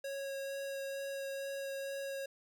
square tone with vibrato, 549 Hz, C#5, 17 cents flat, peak -39 dBFS, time 0.04-2.26 s, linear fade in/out 5 ms, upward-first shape sine, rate 2.2 Hz, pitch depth 9 cents each way, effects none

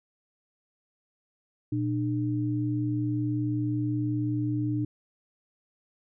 sine tone pair together, 119.49 / 300.9 Hz, A#2 / D4, +43 / +42 cents, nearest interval octave + major third, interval 1599 cents, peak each -28 / -28 dBFS, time 1.72-4.85 s, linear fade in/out 5 ms, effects none

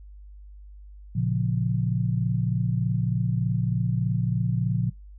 sine chord, Bb minor, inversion none, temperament just, 116.54 / 139.85 / 174.81 Hz, Bb2 / Db3 / F3, 0 / +16 / +2 cents, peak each -25 / -27 / -27 dBFS, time 1.15-4.9 s, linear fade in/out 10 ms, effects noise-tail reverb RT60 0.2 s tail -24 dB re dry + added 50 Hz sine -42 dBFS peak until 5.18 s

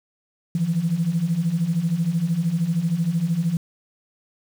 sine beating tone pair, 158.6 / 171.6 Hz, D#3 / F3, +33 / -30 cents, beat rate 13 Hz, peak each -24 / -20 dBFS, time 0.55-3.57 s, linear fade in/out 2 ms, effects tanh soft clip ceiling -12 dBFS + 7-bit

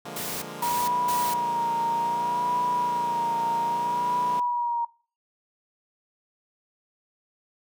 10% pulse chord, Bb dominant seventh, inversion first, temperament equal, 146.83 / 174.61 / 207.7 / 233.1 Hz, D3 / F3 / Ab3 / Bb3, 0 / 0 / 0 / 0 cents, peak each -33 dBFS, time 0.05-4.4 s, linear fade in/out 5 ms
white noise bursts, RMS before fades -33 dBFS, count 3, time 0.16-1.34 s, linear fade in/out 5 ms, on 260 ms, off 200 ms
sine tone with vibrato, 954 Hz, A#5, 40 cents sharp, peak -23 dBFS, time 0.62-4.85 s, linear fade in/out 5 ms, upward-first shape sine, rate 0.62 Hz, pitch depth 45 cents each way
effects noise-tail reverb RT60 0.4 s tail -22 dB re dry

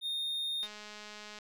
triangle tone, 3676 Hz, A#7, 25 cents flat, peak -31 dBFS, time 0.01-0.68 s, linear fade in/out 50 ms
click train, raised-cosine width 0.2 ms, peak -30 dBFS, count 160, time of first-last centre 0.63-1.387 s, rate 210 Hz
effects none

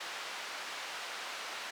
pink band-pass noise, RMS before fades -42 dBFS, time 0-1.71 s, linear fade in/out 10 ms, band 870 to 4900 Hz, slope 12 dB/octave, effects none

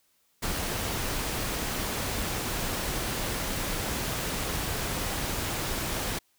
pink noise, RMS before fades -31 dBFS, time 0.42-6.19 s, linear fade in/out 10 ms, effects white hiss -69 dBFS RMS until 6.38 s

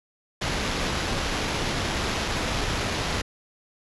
pink noise with sample-and-hold, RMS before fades -27 dBFS, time 0.41-3.22 s, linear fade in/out 10 ms, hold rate 8820 Hz, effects resampled to 24000 Hz

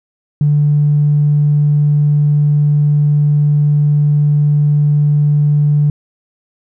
triangle tone with tanh clipping, 147.3 Hz, D3, 6 cents sharp, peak -8 dBFS, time 0.41-5.9 s, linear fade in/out 2 ms, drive 4 dB, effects none

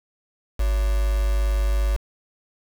sine tone with quantisation, 51.3 Hz, G#1, 21 cents flat, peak -18 dBFS, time 0.59-1.97 s, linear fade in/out 10 ms, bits 5, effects none

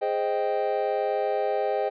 triangle chord, Ab major seventh, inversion none, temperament equal, 415.3 / 523.3 / 622.3 / 784 Hz, Ab4 / C5 / Eb5 / G5, 0 / 0 / 0 / 0 cents, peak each -27 dBFS, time 0.01-1.9 s, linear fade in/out 20 ms, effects resampled to 11025 Hz

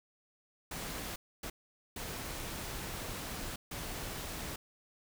pink noise bursts at uneven times, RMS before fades -41 dBFS, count 4, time 0.71-1.16 / 1.43-1.5 / 1.96-3.56 / 3.71-4.56 s, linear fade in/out 5 ms, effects none

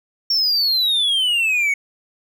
triangle exponential sweep, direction down, 5520 to 2200 Hz, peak -14 dBFS, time 0.3-1.74 s, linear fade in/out 5 ms, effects none

